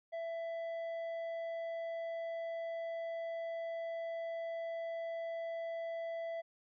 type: tone with tanh clipping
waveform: sine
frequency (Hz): 665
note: E5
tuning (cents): +15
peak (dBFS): -39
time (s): 0.12-6.42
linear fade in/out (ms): 20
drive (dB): 7
effects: none